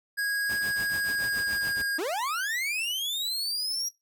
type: tone with pitch glide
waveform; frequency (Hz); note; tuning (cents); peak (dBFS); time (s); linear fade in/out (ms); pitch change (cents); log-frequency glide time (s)
square; 1647 to 1627.1; G#6 to G#6; -15 to -36; -27; 0.17-1.99; 20; -21; 0.68-1.8
type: noise with tremolo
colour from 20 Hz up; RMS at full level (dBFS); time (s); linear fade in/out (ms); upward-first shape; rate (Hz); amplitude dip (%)
pink; -38; 0.49-1.82; 5; triangle; 7; 95
type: linear sweep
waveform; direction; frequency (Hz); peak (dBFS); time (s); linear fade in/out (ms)
40% pulse; up; 281.8 to 5730; -27; 1.98-3.89; 10
effects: noise-tail reverb RT60 0.2 s tail -18 dB re dry + high-pass 60 Hz 12 dB/octave